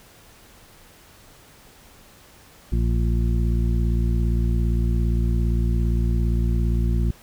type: harmonic tone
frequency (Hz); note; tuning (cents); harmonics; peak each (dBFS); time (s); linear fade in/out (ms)
57.5; A#1; -23; 1 / 2 / 3 / 4 / 6; -19 / -25 / -29 / -31 / -35; 2.72-7.11; 5
effects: pink hiss -50 dBFS RMS until 7.22 s